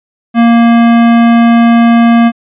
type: tone with hard clipping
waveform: sine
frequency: 233.2 Hz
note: A#3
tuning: 1 cent sharp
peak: -5 dBFS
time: 0.34-2.32 s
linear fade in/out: 50 ms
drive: 18 dB
effects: resampled to 8000 Hz